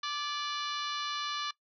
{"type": "harmonic tone with a mistuned harmonic", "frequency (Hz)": 587.3, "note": "D5", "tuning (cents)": 0, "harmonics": [2, 3, 4, 5, 6, 7, 8, 9, 10], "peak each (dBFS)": [-36, -42, -46, -42, -40, -42, -48, -51, -50], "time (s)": [0.03, 1.51], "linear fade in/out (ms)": 5, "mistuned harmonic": 3, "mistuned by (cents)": -38, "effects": ["noise-tail reverb RT60 0.1 s tail -20 dB re dry"]}